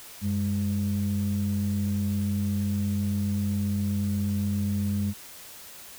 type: tone pair together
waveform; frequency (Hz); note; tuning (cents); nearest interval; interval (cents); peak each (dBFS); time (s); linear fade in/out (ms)
sine; 95.37 / 203.2; G2 / G#3; -47 / -38; octave + minor second; 1309; -26 / -25; 0.21-5.14; 50
effects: tanh soft clip ceiling -19 dBFS + white hiss -45 dBFS RMS until 5.98 s